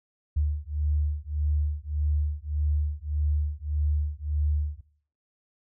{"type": "beating tone pair", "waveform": "sine", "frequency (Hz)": [73.7, 75.4], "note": ["D2", "D2"], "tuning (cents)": [7, 46], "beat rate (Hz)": 1.7, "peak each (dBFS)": -27, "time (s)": [0.36, 4.81], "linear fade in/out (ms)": 10, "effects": ["noise-tail reverb RT60 0.5 s tail -17 dB re dry"]}